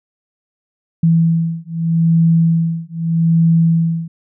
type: beating tone pair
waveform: sine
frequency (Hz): 164.81 / 165.62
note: E3 / E3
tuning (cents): 0 / +8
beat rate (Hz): 0.81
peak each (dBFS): -14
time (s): 1.03-4.08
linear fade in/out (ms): 5
effects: none